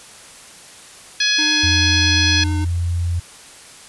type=harmonic tone; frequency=840 Hz; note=G#5; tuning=19 cents sharp; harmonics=2 / 3 / 4 / 5 / 6 / 7; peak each=-21 / -22 / -21 / -20 / -23 / -26 dBFS; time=1.2-2.44 s; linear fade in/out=5 ms
type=tone with vibrato; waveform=square; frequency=303.8 Hz; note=D#4; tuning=41 cents flat; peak=-25 dBFS; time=1.38-2.65 s; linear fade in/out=10 ms; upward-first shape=sine; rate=9 Hz; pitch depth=9 cents each way
type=tone with pitch glide; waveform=sine; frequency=87.31 to 86.31 Hz; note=F2 to F2; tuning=0 to -20 cents; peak=-17 dBFS; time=1.63-3.2 s; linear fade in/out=10 ms; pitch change=-20 cents; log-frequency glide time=1.85-2.61 s
effects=white hiss -41 dBFS RMS until 3.88 s + resampled to 24000 Hz